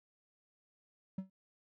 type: tone with exponential decay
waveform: triangle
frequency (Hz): 190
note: F#3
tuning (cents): +46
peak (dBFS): -31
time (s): 1.18-1.3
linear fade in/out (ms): 5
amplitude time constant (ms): 26
effects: none